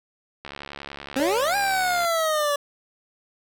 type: click train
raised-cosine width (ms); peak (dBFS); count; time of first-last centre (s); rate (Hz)
0.3; -19; 114; 0.45-2.048; 70.7
type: exponential two-way sweep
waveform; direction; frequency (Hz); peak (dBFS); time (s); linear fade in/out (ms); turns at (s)
25% pulse; up then down; 253.5 to 815 to 569; -17; 1.16-2.56; 5; 1.56
type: tone with exponential decay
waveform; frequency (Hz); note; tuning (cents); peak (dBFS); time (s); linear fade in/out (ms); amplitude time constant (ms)
sine; 566; C#5; +36; -22; 1.2-2.17; 0; 210
effects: none